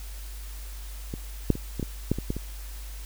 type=clicks; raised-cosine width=3 ms; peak=-19 / -6 / -21 / -16 / -16 / -9 / -18 / -14 / -20 dBFS; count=9; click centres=1.139 / 1.503 / 1.554 / 1.797 / 1.828 / 2.116 / 2.186 / 2.304 / 2.366 s; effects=added 50 Hz sine -36 dBFS peak until 3.05 s + white hiss -47 dBFS RMS until 3.05 s